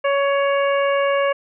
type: harmonic tone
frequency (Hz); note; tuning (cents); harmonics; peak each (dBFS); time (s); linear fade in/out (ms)
559; C#5; +14; 1 / 2 / 3 / 4 / 5; -17 / -23 / -27 / -29 / -31; 0.04-1.33; 10
effects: none